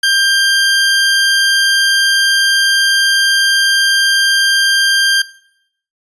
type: tone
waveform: 20% pulse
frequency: 1588 Hz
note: G6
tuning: 22 cents sharp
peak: -5 dBFS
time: 0.03-5.22 s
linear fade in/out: 5 ms
effects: noise-tail reverb RT60 0.7 s tail -19 dB re dry + resampled to 24000 Hz